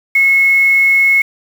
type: tone with quantisation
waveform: sine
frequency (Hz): 2181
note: C#7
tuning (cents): -29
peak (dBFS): -7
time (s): 0.15-1.22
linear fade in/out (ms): 5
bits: 5
effects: none